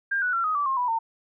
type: tone with pitch steps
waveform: sine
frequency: 1600 / 1475.7 / 1361.1 / 1255.3 / 1157.8 / 1067.9 / 984.9 / 908.4 Hz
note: G6 / F#6 / F6 / D#6 / D6 / C6 / B5 / A#5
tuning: +35 / -5 / -45 / +15 / -25 / +35 / -5 / -45 cents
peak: -22 dBFS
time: 0.11-0.99 s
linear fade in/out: 10 ms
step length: 110 ms
effects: none